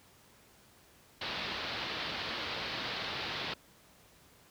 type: low-pass noise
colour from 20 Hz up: white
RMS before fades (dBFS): -38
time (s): 1.21-3.54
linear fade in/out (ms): 5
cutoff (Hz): 4500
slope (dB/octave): 48
effects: pink hiss -61 dBFS RMS until 4.5 s + high-pass 60 Hz 12 dB/octave